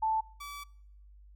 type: tone pair in turn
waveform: sine / sawtooth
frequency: 880 / 1151 Hz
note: A5 / D6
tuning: 0 / -35 cents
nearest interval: perfect fourth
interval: 465 cents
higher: second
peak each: -26 / -37 dBFS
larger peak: first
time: 0.02-0.21 / 0.4-0.64 s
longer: second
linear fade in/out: 10 ms
effects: noise-tail reverb RT60 0.8 s tail -26 dB re dry + added 50 Hz sine -52 dBFS peak until 1.35 s